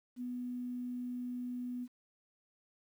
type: tone with quantisation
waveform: sine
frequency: 246.9 Hz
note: B3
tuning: in tune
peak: -37 dBFS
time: 0.16-1.88 s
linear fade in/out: 50 ms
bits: 11
effects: none